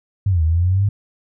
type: exponential two-way sweep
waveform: sine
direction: down then up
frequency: 103.83 to 77.78 to 103.83 Hz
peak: -13 dBFS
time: 0.26-0.89 s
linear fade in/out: 5 ms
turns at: 0.43 s
effects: none